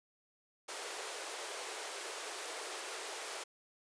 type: high-pass noise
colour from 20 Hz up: pink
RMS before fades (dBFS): -43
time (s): 0.68-3.44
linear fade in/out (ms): 10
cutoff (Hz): 370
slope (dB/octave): 48
effects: resampled to 22050 Hz